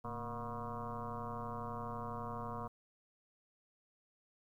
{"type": "tone with frequency modulation", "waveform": "sine", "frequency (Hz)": 594, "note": "D5", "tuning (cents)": 20, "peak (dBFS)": -39, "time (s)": [0.04, 2.68], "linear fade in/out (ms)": 10, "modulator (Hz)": 122, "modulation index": 5, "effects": ["12-bit"]}